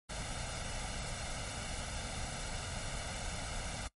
pink noise with comb filter, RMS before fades -40 dBFS, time 0.09-3.88 s, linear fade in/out 10 ms, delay 1.4 ms, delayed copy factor +0.7, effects noise-tail reverb RT60 0.1 s tail -21 dB re dry + MP3 48 kbps

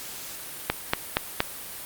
click train, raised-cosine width 0.3 ms, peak -4 dBFS, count 4, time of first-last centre 0.7-1.404 s, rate 4.26 Hz, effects white hiss -38 dBFS RMS until 1.85 s + Opus 48 kbps

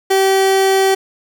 30% pulse tone, 385.6 Hz, G4, 28 cents flat, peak -8 dBFS, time 0.1-0.95 s, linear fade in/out 10 ms, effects none

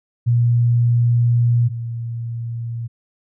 sine tone pair in turn, 119.2 / 116.81 Hz, A#2 / A#2, +39 / +4 cents, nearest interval unison, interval 35 cents, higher first, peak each -12 / -23 dBFS, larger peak first, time 0.26-1.69 / 1.69-2.88 s, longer first, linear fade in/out 20 ms, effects none

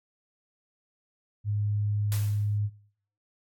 sine tone, 103.83 Hz, G#2, in tune, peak -25 dBFS, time 1.44-2.7 s, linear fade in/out 50 ms
white noise with exponential decay, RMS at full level -35 dBFS, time 2.12-2.58 s, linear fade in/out 0 ms, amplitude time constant 100 ms
effects noise-tail reverb RT60 0.6 s tail -23 dB re dry + AAC 64 kbps

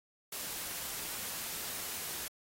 white noise, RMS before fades -40 dBFS, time 0.32-2.28 s, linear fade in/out 5 ms, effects AAC 48 kbps

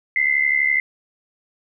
sine tone pair together, 2022 / 2094 Hz, B6 / C7, +40 / +1 cents, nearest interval minor second, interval 61 cents, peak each -19 / -18 dBFS, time 0.16-0.8 s, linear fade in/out 2 ms, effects none

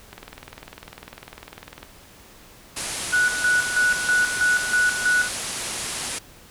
click train, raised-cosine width 0.3 ms, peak -21 dBFS, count 35, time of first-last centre 0.13-1.83 s, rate 20 Hz
white low-pass noise, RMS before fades -30 dBFS, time 2.76-6.19 s, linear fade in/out 10 ms, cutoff 11000 Hz, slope 96 dB/octave
sine tone with tremolo, 1474 Hz, F#6, 7 cents flat, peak -16 dBFS, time 3.12-5.29 s, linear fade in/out 20 ms, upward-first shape square, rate 3.1 Hz, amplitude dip 65%
effects pink hiss -48 dBFS RMS until 6.5 s

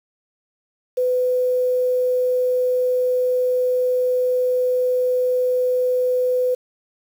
sine tone with quantisation, 502 Hz, B4, 28 cents sharp, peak -16 dBFS, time 0.97-6.55 s, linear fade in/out 10 ms, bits 7, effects none

